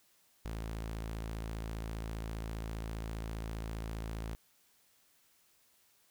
sawtooth tone, 55 Hz, A1, in tune, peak -34 dBFS, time 0.45-4.35 s, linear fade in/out 0 ms, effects white hiss -69 dBFS RMS until 6.1 s

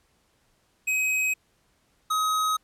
square tone pair in turn, 2532 / 1266 Hz, D#7 / D#6, +30 / +30 cents, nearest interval octave, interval 1200 cents, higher first, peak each -23 dBFS, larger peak neither, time 0.87-1.34 / 2.1-2.57 s, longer neither, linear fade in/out 10 ms, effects pink hiss -67 dBFS RMS until 2.63 s + low-pass 12000 Hz 12 dB/octave

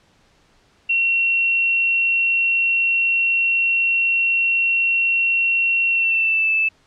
sine tone with pitch glide, 2728 to 2632 Hz, F7 to E7, -41 to -3 cents, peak -15 dBFS, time 0.89-6.69 s, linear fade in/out 10 ms, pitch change -62 cents, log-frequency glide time 5.9-6.51 s, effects pink hiss -57 dBFS RMS until 6.86 s + low-pass 6000 Hz 12 dB/octave

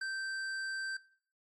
sine tone with hard clipping, 1560 Hz, G6, 9 cents flat, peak -37 dBFS, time 0.01-0.97 s, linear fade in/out 5 ms, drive 9 dB, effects noise-tail reverb RT60 0.5 s tail -19 dB re dry + AAC 48 kbps

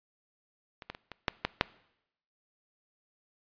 clicks, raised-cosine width 0.3 ms, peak -27 / -21 / -28 / -25 / -10 / -11 / -6 dBFS, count 7, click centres 0.822 / 0.9 / 0.949 / 1.117 / 1.282 / 1.45 / 1.611 s, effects noise-tail reverb RT60 0.8 s tail -21 dB re dry + resampled to 11025 Hz

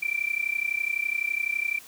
sine tone with amplitude modulation, 2349 Hz, D7, in tune, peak -21 dBFS, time 0.02-1.79 s, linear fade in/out 10 ms, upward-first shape sine, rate 31.9 Hz, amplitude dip 90%, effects white hiss -48 dBFS RMS until 1.87 s

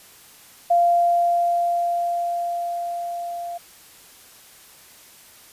sine tone with level ramp, 693 Hz, F5, 14 cents flat, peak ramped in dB -13 to -28 dBFS, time 0.7-3.58 s, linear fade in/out 10 ms, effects white hiss -48 dBFS RMS until 5.52 s + resampled to 32000 Hz

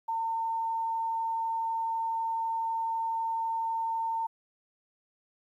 sine tone, 906 Hz, A#5, 50 cents flat, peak -28 dBFS, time 0.08-4.27 s, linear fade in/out 10 ms, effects 11-bit

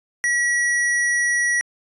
square tone, 1927 Hz, B6, 43 cents flat, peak -18 dBFS, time 0.24-1.61 s, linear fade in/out 0 ms, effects resampled to 24000 Hz

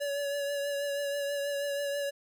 square tone with vibrato, 568 Hz, C#5, 42 cents sharp, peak -31 dBFS, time 0-2.11 s, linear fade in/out 20 ms, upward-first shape triangle, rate 6.2 Hz, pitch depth 28 cents each way, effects none

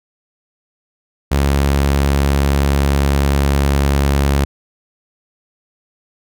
sawtooth tone, 69.9 Hz, C#2, 15 cents sharp, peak -8 dBFS, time 1.31-4.45 s, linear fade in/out 10 ms, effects none

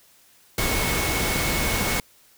sine tone in noise, 2200 Hz, C#7, 14 cents flat, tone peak -30 dBFS, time 0.58-2 s, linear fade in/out 2 ms, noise pink, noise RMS -24 dBFS, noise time 0.58-2 s, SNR -9 dB, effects white hiss -56 dBFS RMS until 2.37 s

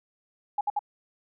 sine tone bursts, 826 Hz, G#5, 10 cents flat, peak -23 dBFS, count 3, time 0.58-0.792 s, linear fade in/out 5 ms, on 30 ms, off 61 ms, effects none

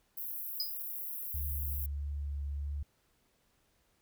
pink high-pass noise, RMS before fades -40 dBFS, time 0.17-1.86 s, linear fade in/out 5 ms, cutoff 12000 Hz, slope 48 dB/octave
sine tone with exponential decay, 4978 Hz, D#8, in tune, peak -28 dBFS, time 0.6-0.76 s, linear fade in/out 1 ms, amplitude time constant 33 ms
sine tone with vibrato, 71.5 Hz, D2, 46 cents flat, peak -34 dBFS, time 1.34-2.83 s, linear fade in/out 5 ms, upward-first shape triangle, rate 1.6 Hz, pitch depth 16 cents each way
effects pink hiss -73 dBFS RMS until 4.01 s

